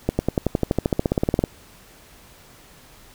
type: accelerating click train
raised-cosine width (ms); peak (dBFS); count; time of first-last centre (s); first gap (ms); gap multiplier
2; -5; 20; 0.09-1.439; 100; 0.96
effects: pink hiss -49 dBFS RMS until 3.14 s